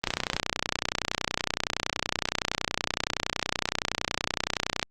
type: click train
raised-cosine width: 0.2 ms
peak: -7 dBFS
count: 148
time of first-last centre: 0.04-4.828 s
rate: 30.7 Hz
effects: Opus 32 kbps